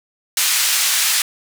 white band-pass noise, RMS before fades -17 dBFS, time 0.37-1.22 s, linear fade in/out 2 ms, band 1500 to 10000 Hz, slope 12 dB/octave, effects none

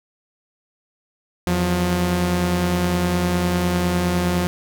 sawtooth tone pair together, 84.04 / 177.9 Hz, E2 / F3, +34 / +32 cents, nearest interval octave + minor second, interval 1298 cents, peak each -20 / -15 dBFS, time 1.47-4.47 s, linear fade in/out 0 ms, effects none

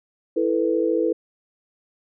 sine chord, E suspended fourth, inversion none, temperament equal, 329.6 / 440 / 493.9 Hz, E4 / A4 / B4, 0 / 0 / 0 cents, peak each -22 / -23 / -23 dBFS, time 0.36-1.13 s, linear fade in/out 10 ms, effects none

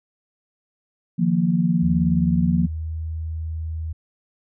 sine chord, Eb suspended second, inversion none, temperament equal, 155.56 / 174.61 / 233.1 Hz, Eb3 / F3 / Bb3, 0 / 0 / 0 cents, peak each -24 / -18 / -23 dBFS, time 1.18-2.67 s, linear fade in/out 20 ms
sine tone with pitch glide, 78.5 to 80.1 Hz, D#2 to E2, +16 to -49 cents, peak -25 dBFS, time 1.82-3.93 s, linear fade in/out 10 ms, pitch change +35 cents, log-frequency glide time 2.38-2.95 s
effects none

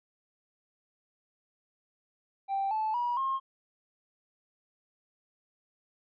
triangle tone with pitch steps, 784 / 869.9 / 965.2 / 1071 Hz, G5 / A5 / B5 / C6, 0 / -20 / -40 / +40 cents, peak -24 dBFS, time 2.48-3.4 s, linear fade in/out 50 ms, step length 230 ms, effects tanh soft clip ceiling -25 dBFS + resampled to 11025 Hz

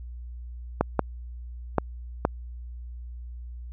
clicks, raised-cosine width 1 ms, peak -6 dBFS, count 4, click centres 0.81 / 0.993 / 1.783 / 2.251 s, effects added 60 Hz sine -36 dBFS peak until 3.72 s

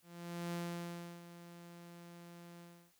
sawtooth tone with ADSR envelope, 172.2 Hz, F3, 24 cents flat, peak -34 dBFS, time 0.02-2.93 s, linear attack 510 ms, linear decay 680 ms, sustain -14 dB, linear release 330 ms, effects white hiss -72 dBFS RMS until 2.99 s

